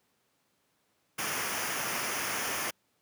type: noise with comb filter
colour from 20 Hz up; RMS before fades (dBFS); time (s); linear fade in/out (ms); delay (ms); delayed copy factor
pink; -33; 1.18-2.71; 10; 0.25; -0.65
effects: pink hiss -73 dBFS RMS until 3.01 s + high-pass 150 Hz 12 dB/octave